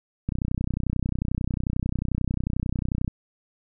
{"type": "click train", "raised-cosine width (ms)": 5, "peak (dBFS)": -13, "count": 88, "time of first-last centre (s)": [0.29, 3.078], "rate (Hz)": 31.2, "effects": []}